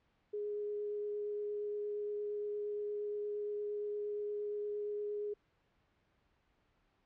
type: tone with vibrato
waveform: sine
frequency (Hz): 415.3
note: G#4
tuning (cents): 0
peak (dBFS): -36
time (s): 0.33-5.34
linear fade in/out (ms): 10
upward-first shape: triangle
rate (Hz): 8.6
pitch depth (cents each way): 9
effects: pink hiss -75 dBFS RMS until 7.05 s + low-pass 3000 Hz 12 dB/octave